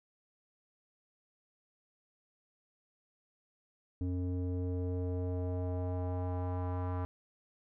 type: tone with low-pass filter sweep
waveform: square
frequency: 90.3 Hz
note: F#2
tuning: 42 cents flat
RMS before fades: -35 dBFS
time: 4.01-7.05 s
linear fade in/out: 0 ms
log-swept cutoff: 320 to 1100 Hz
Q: 2.2
effects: none